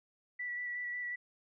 sine tone with vibrato, 1957 Hz, B6, 16 cents flat, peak -36 dBFS, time 0.39-1.16 s, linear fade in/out 10 ms, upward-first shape square, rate 5.5 Hz, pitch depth 12 cents each way, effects none

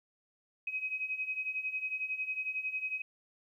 sine beating tone pair, 2524 / 2535 Hz, D#7 / D#7, +24 / +32 cents, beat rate 11 Hz, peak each -39 / -35 dBFS, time 0.67-3.02 s, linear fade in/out 5 ms, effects 12-bit

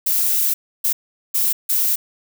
violet noise bursts at uneven times, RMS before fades -18 dBFS, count 4, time 0.06-0.54 / 0.84-0.93 / 1.34-1.53 / 1.69-1.96 s, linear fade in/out 10 ms, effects none

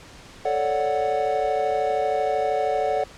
triangle chord, D major seventh, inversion second, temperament equal, 440 / 554.4 / 587.3 / 740 Hz, A4 / C#5 / D5 / F#5, 0 / 0 / 0 / 0 cents, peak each -25 / -26 / -25 / -22 dBFS, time 0.45-3.04 s, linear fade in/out 5 ms, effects pink hiss -45 dBFS RMS until 3.17 s + low-pass 7000 Hz 12 dB/octave

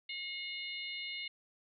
harmonic tone with a mistuned harmonic, 720 Hz, F#5, 47 cents flat, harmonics 3 / 4 / 5 / 6, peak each -42 / -44 / -46 / -48 dBFS, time 0.09-1.28 s, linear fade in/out 5 ms, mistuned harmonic 6, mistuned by -72 cents, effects none

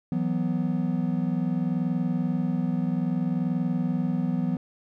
triangle chord, E suspended second, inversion none, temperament just, 164.81 / 185.42 / 247.2 Hz, E3 / F#3 / B3, 0 / +4 / +2 cents, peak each -26 dBFS, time 0.12-4.57 s, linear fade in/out 2 ms, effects none

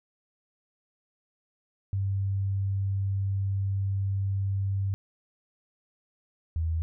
sine tone pair in turn, 97.9 / 81.47 Hz, G2 / E2, -2 / -20 cents, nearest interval minor third, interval 318 cents, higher first, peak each -25 dBFS, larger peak neither, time 1.93-4.94 / 6.56-6.82 s, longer first, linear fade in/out 0 ms, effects none

